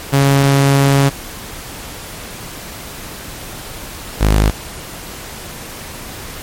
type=tone pair in turn; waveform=sawtooth; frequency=138.59 / 52.14 Hz; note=C#3 / G#1; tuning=0 / +8 cents; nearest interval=octave + perfect fourth; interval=1692 cents; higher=first; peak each=-5 dBFS; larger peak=neither; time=0.12-1.1 / 4.2-4.51 s; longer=first; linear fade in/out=20 ms; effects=pink hiss -30 dBFS RMS until 6.42 s + MP3 64 kbps